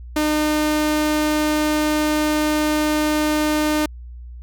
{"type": "tone", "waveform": "sawtooth", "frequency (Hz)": 303.9, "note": "D#4", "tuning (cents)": -41, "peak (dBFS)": -13, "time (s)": [0.16, 3.86], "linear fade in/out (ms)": 5, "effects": ["added 60 Hz sine -33 dBFS peak until 4.42 s"]}